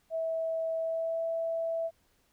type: tone with pitch glide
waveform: sine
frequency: 651 to 659.3 Hz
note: E5 to E5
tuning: -22 to 0 cents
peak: -29 dBFS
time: 0.1-1.91 s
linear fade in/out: 50 ms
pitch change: +22 cents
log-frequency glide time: 0.77-1.24 s
effects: pink hiss -70 dBFS RMS until 2.32 s